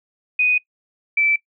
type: tone pair in turn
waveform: sine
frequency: 2489 / 2322 Hz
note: D#7 / D7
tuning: 0 / -20 cents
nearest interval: minor second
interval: 120 cents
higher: first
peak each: -14 / -14 dBFS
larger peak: neither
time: 0.39-0.58 / 1.17-1.36 s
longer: neither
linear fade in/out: 5 ms
effects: noise-tail reverb RT60 0.1 s tail -21 dB re dry